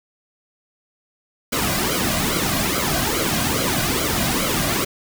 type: noise with flanger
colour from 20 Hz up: pink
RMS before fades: -21 dBFS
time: 1.52-4.85 s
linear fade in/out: 10 ms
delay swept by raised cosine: 1.1 to 2.3 ms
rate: 2.4 Hz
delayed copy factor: -0.75
effects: none